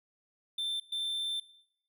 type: tone bursts at uneven times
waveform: triangle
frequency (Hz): 3558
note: A7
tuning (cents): +19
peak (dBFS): -30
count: 2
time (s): 0.58-0.8 / 0.92-1.4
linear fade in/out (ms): 5
effects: noise-tail reverb RT60 0.8 s tail -18 dB re dry